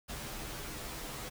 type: noise with comb filter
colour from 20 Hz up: pink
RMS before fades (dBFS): -42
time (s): 0.08-1.3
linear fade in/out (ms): 20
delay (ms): 11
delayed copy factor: -0.85
effects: none